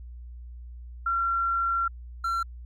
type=tone pair in turn; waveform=sine / triangle; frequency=1367 / 1359.8 Hz; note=F6 / F6; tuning=-37 / -47 cents; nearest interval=unison; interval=10 cents; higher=first; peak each=-23 dBFS; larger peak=neither; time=1.06-1.88 / 2.24-2.43 s; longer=first; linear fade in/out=5 ms; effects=added 60 Hz sine -39 dBFS peak until 2.65 s